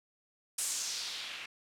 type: noise with low-pass filter sweep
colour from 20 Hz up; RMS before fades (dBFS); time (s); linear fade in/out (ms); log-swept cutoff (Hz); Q
blue; -38; 0.58-1.46; 5; 9200 to 2400; 2.1
effects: none